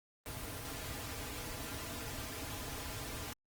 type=noise with comb filter; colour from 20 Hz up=pink; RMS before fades=-43 dBFS; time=0.26-3.33 s; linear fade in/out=0 ms; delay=5.4 ms; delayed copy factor=-0.7; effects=Opus 24 kbps